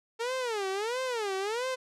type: tone with vibrato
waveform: sawtooth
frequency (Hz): 445.5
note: A4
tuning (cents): +22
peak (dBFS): -26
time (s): 0.19-1.76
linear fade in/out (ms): 20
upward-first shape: sine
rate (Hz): 1.5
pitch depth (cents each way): 270
effects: low-pass 8000 Hz 12 dB/octave